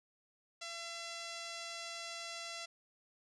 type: tone with low-pass filter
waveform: 5% pulse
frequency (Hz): 676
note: E5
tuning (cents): +43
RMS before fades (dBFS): -45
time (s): 0.61-2.66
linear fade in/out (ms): 10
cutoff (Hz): 6200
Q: 0.85
effects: none